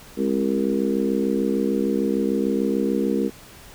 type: harmonic tone with a mistuned harmonic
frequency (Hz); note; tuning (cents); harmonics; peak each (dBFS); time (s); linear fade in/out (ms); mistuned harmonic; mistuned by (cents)
66.7; C2; +34; 3 / 4 / 5 / 6 / 7; -24 / -25 / -26 / -27 / -27; 0.16-3.31; 50; 3; +52
effects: pink hiss -45 dBFS RMS until 3.74 s